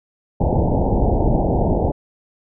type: low-pass noise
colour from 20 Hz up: pink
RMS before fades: -17 dBFS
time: 0.4-1.92 s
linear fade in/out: 10 ms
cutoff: 880 Hz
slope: 96 dB/octave
effects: none